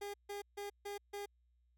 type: tone bursts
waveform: 30% pulse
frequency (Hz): 406.1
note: G#4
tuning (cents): -39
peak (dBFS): -39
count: 5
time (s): 0.01-1.26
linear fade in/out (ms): 10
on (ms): 130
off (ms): 150
effects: added 60 Hz sine -70 dBFS peak until 1.77 s